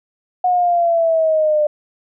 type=exponential sweep; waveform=sine; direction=down; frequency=731 to 596 Hz; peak=-12 dBFS; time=0.44-1.67 s; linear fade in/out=5 ms; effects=none